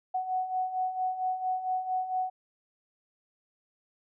sine beating tone pair, 740 / 744.4 Hz, F#5 / F#5, 0 / +10 cents, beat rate 4.4 Hz, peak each -35 / -29 dBFS, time 0.14-2.3 s, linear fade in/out 10 ms, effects none

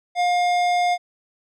sine tone with tanh clipping, 710 Hz, F5, 28 cents sharp, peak -19 dBFS, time 0.15-0.98 s, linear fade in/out 50 ms, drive 16 dB, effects none

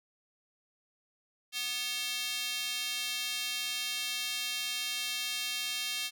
square tone with high-pass filter, 245.5 Hz, B3, 10 cents flat, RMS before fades -35 dBFS, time 1.52-6.11 s, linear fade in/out 50 ms, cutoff 3100 Hz, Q 1.9, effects none

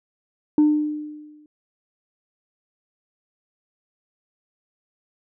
sine tone with exponential decay, 300.9 Hz, D4, 42 cents sharp, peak -9 dBFS, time 0.58-1.46 s, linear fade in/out 2 ms, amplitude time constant 190 ms, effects tanh soft clip ceiling -10 dBFS

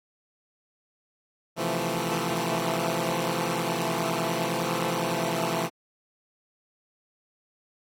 10% pulse chord, F major seventh, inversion second, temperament equal, 130.81 / 164.81 / 174.61 / 220 Hz, C3 / E3 / F3 / A3, 0 / 0 / 0 / 0 cents, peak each -26 / -22 / -23 / -24 dBFS, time 1.56-5.7 s, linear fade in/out 50 ms, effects AAC 48 kbps

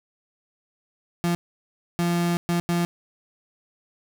35% pulse tone bursts at uneven times, 172.5 Hz, F3, 21 cents flat, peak -19 dBFS, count 4, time 1.24-1.35 / 1.99-2.37 / 2.49-2.6 / 2.69-2.85 s, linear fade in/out 0 ms, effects none

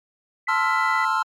sine tone, 1994 Hz, B6, 16 cents sharp, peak -25 dBFS, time 0.47-1.05 s, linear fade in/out 5 ms
triangle chord, F major seventh, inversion first, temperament equal, 880 / 1046.5 / 1318.5 / 1396.9 Hz, A5 / C6 / E6 / F6, 0 / 0 / 0 / 0 cents, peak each -23 dBFS, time 0.48-1.23 s, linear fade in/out 10 ms
effects MP3 64 kbps

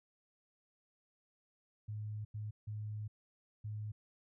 sine tone bursts at uneven times, 106.3 Hz, G#2, 41 cents sharp, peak -39 dBFS, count 4, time 1.88-2.25 / 2.34-2.51 / 2.67-3.08 / 3.64-3.92 s, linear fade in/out 10 ms, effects none

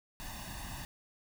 pink noise with comb filter, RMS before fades -43 dBFS, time 0.2-0.85 s, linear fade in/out 0 ms, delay 1.1 ms, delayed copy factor +0.85, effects none

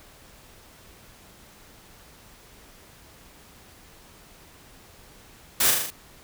white noise with echo, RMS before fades -21 dBFS, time 5.6-5.71 s, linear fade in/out 5 ms, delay 39 ms, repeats 5, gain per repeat -3 dB, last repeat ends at 5.905 s, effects pink hiss -51 dBFS RMS until 6.23 s

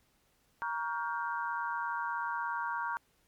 sine chord, G half-diminished seventh, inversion first, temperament just, 940.8 / 1128.9 / 1411.2 / 1568 Hz, Bb5 / Db6 / F6 / G6, +16 / +31 / +18 / 0 cents, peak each -35 / -39 / -39 / -40 dBFS, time 0.62-2.97 s, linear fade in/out 0 ms, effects pink hiss -71 dBFS RMS until 3.27 s + MP3 96 kbps

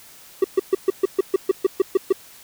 triangle tone bursts, 383.3 Hz, G4, 39 cents flat, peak -10 dBFS, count 12, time 0.42-2.126 s, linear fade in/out 5 ms, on 23 ms, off 130 ms, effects white hiss -46 dBFS RMS until 2.43 s

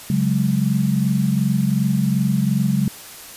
sine chord, C# suspended fourth, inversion none, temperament equal, 138.59 / 185 / 207.7 Hz, C#3 / F#3 / G#3, 0 / 0 / 0 cents, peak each -20 dBFS, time 0.1-2.88 s, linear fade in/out 2 ms, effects white hiss -38 dBFS RMS until 3.36 s + resampled to 32000 Hz

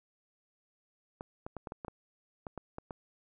clicks, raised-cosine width 1 ms, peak -26 dBFS, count 11, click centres 1.209 / 1.465 / 1.567 / 1.672 / 1.721 / 1.848 / 1.882 / 2.468 / 2.577 / 2.784 / 2.908 s, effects none

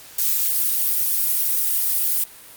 violet noise with flanger, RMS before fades -20 dBFS, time 0.18-2.24 s, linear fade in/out 5 ms, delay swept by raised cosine 0.76 to 4.26 ms, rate 3.2 Hz, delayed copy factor -0.85, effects white hiss -43 dBFS RMS until 2.56 s + Opus 48 kbps

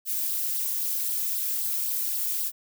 violet noise with flanger, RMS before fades -28 dBFS, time 0.05-2.52 s, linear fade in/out 50 ms, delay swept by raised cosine 0.21 to 2.01 ms, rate 3.8 Hz, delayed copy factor +0.6, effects none

